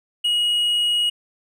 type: tone with hard clipping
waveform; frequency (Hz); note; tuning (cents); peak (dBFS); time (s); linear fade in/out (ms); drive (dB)
sine; 2896; F#7; -38; -18; 0.24-1.1; 10; 3
effects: none

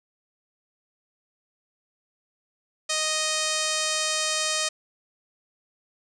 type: tone with low-pass filter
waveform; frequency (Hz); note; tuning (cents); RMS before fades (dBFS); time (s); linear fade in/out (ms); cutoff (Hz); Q
5% pulse; 622.3; D#5; 0; -26; 2.89-4.69; 10; 8600; 1.5
effects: none

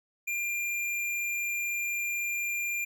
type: tone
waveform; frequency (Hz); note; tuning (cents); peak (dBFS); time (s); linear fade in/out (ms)
square; 2394; D7; +33; -30; 0.27-2.85; 10
effects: 12-bit

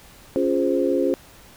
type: chord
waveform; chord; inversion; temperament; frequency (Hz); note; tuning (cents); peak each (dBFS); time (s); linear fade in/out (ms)
sine; Db major seventh; none; equal; 277.2 / 349.2 / 415.3 / 523.3; Db4 / F4 / Ab4 / C5; 0 / 0 / 0 / 0; -23 / -23 / -25 / -23; 0.36-1.14; 0
effects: pink hiss -48 dBFS RMS until 1.56 s

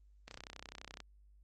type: click train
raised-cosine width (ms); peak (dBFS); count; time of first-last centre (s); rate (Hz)
0.2; -29; 24; 0.28-1.003; 31.8
effects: added 50 Hz sine -60 dBFS peak until 1.43 s + Opus 24 kbps

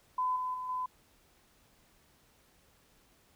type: tone with level steps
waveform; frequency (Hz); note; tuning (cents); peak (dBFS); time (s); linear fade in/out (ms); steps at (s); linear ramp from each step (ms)
sine; 1011; B5; +40; -28 / -32 / -36 / -32; 0.18-0.86; 5; 0.36 / 0.54 / 0.69; 2
effects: pink hiss -66 dBFS RMS until 3.35 s

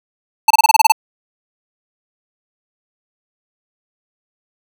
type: tone bursts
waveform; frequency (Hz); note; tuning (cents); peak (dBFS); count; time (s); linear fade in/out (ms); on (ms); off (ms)
square; 880; A5; 0; -6; 9; 0.48-0.921; 5; 25; 27
effects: none

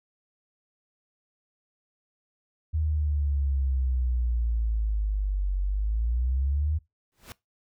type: exponential two-way sweep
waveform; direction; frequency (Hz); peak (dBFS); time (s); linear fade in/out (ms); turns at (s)
sine; down then up; 79 to 46.57 to 79; -23; 2.73-6.79; 20; 5.6
type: noise with exponential growth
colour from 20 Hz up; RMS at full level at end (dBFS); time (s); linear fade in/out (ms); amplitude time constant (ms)
pink; -39; 7.12-7.32; 0; 42
effects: noise-tail reverb RT60 0.2 s tail -21 dB re dry

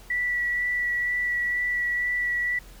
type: tone with vibrato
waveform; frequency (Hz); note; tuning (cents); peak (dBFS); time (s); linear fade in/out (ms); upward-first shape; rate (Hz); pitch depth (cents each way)
sine; 1952; B6; -21; -23; 0.1-2.59; 5; sine; 2.1; 12
effects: added 42 Hz sine -46 dBFS peak until 2.8 s + pink hiss -51 dBFS RMS until 2.8 s

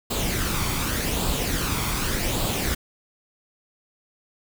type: noise with flanger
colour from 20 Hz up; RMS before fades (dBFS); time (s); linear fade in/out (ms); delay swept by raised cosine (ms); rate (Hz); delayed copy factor
pink; -25; 0.1-2.75; 10; 0.25 to 0.9; 0.86; +0.5
effects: none

